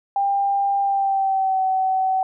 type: tone with pitch glide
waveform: sine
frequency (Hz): 796 to 758.3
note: G5 to F#5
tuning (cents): +26 to +42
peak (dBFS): -17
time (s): 0.16-2.23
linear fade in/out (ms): 2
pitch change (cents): -84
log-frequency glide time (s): 0.81-1.62
effects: none